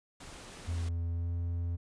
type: noise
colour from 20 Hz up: pink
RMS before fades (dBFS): -48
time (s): 0.2-0.89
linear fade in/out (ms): 5
type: tone with pitch glide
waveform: triangle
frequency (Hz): 84.7 to 85.83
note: E2 to F2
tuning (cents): +48 to -30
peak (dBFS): -29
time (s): 0.67-1.77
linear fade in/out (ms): 20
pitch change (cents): +22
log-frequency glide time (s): 1.12-1.3
effects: resampled to 22050 Hz